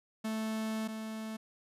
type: tone pair in turn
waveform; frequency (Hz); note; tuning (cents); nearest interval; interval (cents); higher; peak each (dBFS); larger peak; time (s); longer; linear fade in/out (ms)
45% pulse; 219.6 / 219.6; A3 / A3; -3 / -3; unison; 0; neither; -33 / -38; first; 0.24-0.88 / 0.88-1.37; first; 10
effects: resampled to 32000 Hz